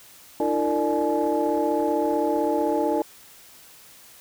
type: tone cluster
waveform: sine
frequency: 301.8 / 337.5 / 454.8 / 595 / 849 Hz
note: D4 / E4 / A#4 / D5 / G#5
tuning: +47 / +41 / -43 / +22 / +38 cents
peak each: -26 dBFS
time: 0.4-3.02 s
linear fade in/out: 2 ms
effects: tanh soft clip ceiling -12 dBFS + white hiss -49 dBFS RMS until 4.2 s